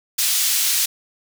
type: high-pass noise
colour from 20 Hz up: pink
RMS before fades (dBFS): -19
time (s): 0.18-0.86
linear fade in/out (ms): 10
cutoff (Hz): 3900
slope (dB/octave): 12
effects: none